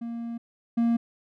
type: tone pair in turn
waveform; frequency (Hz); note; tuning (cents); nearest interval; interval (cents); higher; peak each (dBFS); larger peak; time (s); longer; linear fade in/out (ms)
triangle; 233.1 / 233.1; A#3 / A#3; 0 / 0; unison; 0; neither; -29 / -18; second; 0.01-0.38 / 0.77-0.97; first; 10
effects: none